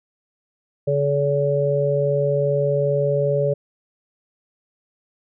harmonic tone, 142.5 Hz, C#3, 48 cents sharp, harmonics 1 / 3 / 4, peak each -22 / -22 / -20 dBFS, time 0.87-3.54 s, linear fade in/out 10 ms, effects none

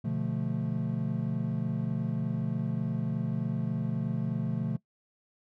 triangle chord, B half-diminished seventh, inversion none, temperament equal, 123.47 / 146.83 / 174.61 / 220 Hz, B2 / D3 / F3 / A3, 0 / 0 / 0 / 0 cents, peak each -32 dBFS, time 0.04-4.77 s, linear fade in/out 10 ms, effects noise-tail reverb RT60 0.1 s tail -20 dB re dry

